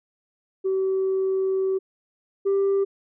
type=tone pair in turn; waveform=sine; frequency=381.8 / 393.7 Hz; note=G4 / G4; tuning=-46 / +8 cents; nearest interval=minor second; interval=54 cents; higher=second; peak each=-19 / -16 dBFS; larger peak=second; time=0.64-1.79 / 2.45-2.85 s; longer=first; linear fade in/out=20 ms; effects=tanh soft clip ceiling -17 dBFS